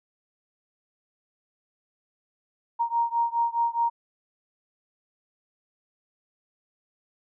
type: beating tone pair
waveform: sine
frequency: 932.3 / 937.1 Hz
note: A#5 / A#5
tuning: 0 / +9 cents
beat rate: 4.8 Hz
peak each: -25 / -26 dBFS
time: 2.79-3.9 s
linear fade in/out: 20 ms
effects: none